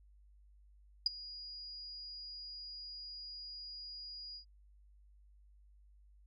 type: tone with ADSR envelope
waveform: sine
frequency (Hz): 4882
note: D#8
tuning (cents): -34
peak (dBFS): -24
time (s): 1.06-4.45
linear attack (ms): 3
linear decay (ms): 16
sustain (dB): -21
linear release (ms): 94
effects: added 50 Hz sine -60 dBFS peak until 6.26 s